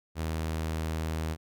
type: tone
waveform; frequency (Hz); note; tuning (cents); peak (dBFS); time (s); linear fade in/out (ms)
sawtooth; 79.7; D#2; +42; -26; 0.15-1.37; 50
effects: none